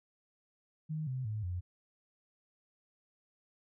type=tone with pitch steps; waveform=sine; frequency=155.56 / 129.31 / 107.49 / 89.35 Hz; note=D#3 / C3 / A2 / F2; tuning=0 / -20 / -40 / +40 cents; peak=-34 dBFS; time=0.89-1.61 s; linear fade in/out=20 ms; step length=180 ms; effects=none